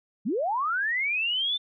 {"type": "linear sweep", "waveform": "sine", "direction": "up", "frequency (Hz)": [167.8, 3582], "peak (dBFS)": -24, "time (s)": [0.25, 1.58], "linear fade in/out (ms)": 20, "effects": []}